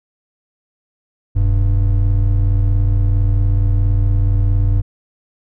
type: tone pair together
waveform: triangle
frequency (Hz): 40.82 / 98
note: E1 / G2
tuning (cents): -16 / 0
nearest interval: octave + minor third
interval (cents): 1516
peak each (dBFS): -12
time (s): 1.35-4.82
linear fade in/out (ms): 20
effects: none